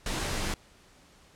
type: noise with comb filter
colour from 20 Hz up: pink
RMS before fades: -31 dBFS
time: 0.06-0.54 s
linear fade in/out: 2 ms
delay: 18 ms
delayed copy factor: -0.5
effects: pink hiss -58 dBFS RMS until 1.35 s + low-pass 9000 Hz 12 dB/octave